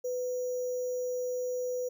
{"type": "tone with sample-and-hold", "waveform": "sine", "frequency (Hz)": 499.1, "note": "B4", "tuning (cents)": 18, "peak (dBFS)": -30, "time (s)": [0.04, 1.89], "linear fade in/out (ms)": 10, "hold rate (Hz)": 6300, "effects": []}